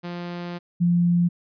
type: tone pair in turn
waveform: sawtooth / sine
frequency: 174.61 / 173.75 Hz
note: F3 / F3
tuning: 0 / -9 cents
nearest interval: unison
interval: 9 cents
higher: first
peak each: -26 / -16 dBFS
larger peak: second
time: 0.03-0.59 / 0.8-1.29 s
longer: first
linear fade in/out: 20 ms
effects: resampled to 11025 Hz